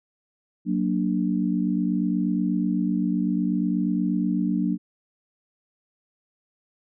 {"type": "chord", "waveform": "sine", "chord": "Gb augmented", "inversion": "none", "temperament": "equal", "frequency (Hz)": [185, 233.1, 293.7], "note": ["Gb3", "Bb3", "D4"], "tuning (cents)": [0, 0, 0], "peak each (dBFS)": [-24, -26, -26], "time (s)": [0.65, 4.78], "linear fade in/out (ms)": 50, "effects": []}